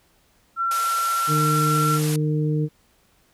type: tone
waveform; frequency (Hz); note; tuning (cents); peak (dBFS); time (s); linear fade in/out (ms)
sine; 1357; E6; +50; -20; 0.56-2; 50
type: band-pass noise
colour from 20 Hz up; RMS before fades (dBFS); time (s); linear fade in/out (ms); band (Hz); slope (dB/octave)
white; -32; 0.71-2.16; 2; 450 to 13000; 96
type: harmonic tone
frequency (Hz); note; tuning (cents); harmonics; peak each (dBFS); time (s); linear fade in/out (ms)
152.3; D#3; -37; 1 / 2 / 3; -20 / -27 / -29; 1.27-2.69; 50
effects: pink hiss -61 dBFS RMS until 3.33 s